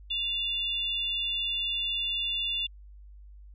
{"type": "tone pair together", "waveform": "sine", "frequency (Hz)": [2794, 3502], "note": ["F7", "A7"], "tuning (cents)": [0, -9], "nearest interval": "major third", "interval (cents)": 391, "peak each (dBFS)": [-31, -30], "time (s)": [0.1, 2.67], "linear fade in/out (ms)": 10, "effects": ["added 50 Hz sine -46 dBFS peak until 3.54 s"]}